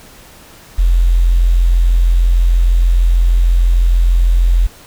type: tone with quantisation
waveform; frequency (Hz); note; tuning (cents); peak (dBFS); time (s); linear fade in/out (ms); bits
sine; 43.19; F1; -18; -7; 0.78-4.67; 10; 6
effects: pink hiss -40 dBFS RMS until 4.86 s